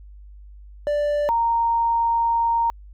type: tone pair in turn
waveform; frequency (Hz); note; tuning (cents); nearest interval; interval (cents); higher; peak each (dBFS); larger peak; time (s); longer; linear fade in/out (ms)
triangle / sine; 587.3 / 927.4; D5 / A#5; 0 / -9; minor sixth; 791; second; -17; neither; 0.87-1.29 / 1.29-2.7; second; 0
effects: added 50 Hz sine -40 dBFS peak until 2.93 s